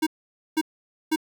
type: tone bursts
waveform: square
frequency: 314.5 Hz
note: D#4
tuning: 19 cents sharp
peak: -20 dBFS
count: 3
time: 0.02-1.161 s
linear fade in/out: 10 ms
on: 47 ms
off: 500 ms
effects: none